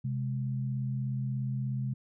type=tone pair together; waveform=sine; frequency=130.7 / 207.5 Hz; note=C3 / G#3; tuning=-1 / -1 cents; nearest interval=minor sixth; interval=800 cents; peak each=-30 / -38 dBFS; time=0.04-1.94 s; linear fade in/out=10 ms; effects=none